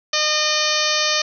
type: harmonic tone with a mistuned harmonic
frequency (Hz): 609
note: D#5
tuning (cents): -37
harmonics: 1 / 2 / 3 / 4 / 5 / 6 / 7 / 8 / 9 / 10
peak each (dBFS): -26 / -26 / -26 / -26 / -26 / -26 / -26 / -26 / -26 / -26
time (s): 0.13-1.22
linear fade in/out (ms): 5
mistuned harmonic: 8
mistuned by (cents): -49
effects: none